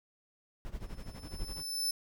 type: noise with tremolo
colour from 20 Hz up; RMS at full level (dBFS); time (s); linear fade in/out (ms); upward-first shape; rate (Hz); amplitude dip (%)
brown; -39; 0.65-1.63; 0; sine; 12; 80
type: tone with exponential growth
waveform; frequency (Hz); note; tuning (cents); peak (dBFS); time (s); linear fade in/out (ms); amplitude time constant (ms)
sawtooth; 5274; E8; 0; -26; 0.8-1.91; 5; 240
effects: none